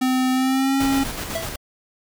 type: tone with pitch glide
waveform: square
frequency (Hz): 257.1 to 272.4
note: C4 to C#4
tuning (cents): -30 to -30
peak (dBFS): -18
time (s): 0.01-1.04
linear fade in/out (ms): 10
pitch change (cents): +100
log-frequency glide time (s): 0.32-0.78
type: noise with tremolo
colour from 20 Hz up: pink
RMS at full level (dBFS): -28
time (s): 0.8-1.56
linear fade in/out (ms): 5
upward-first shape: square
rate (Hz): 8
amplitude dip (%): 35
type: tone with exponential decay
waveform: square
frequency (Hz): 659.3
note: E5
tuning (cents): 0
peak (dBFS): -22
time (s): 1.35-1.57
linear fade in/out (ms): 5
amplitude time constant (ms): 47
effects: none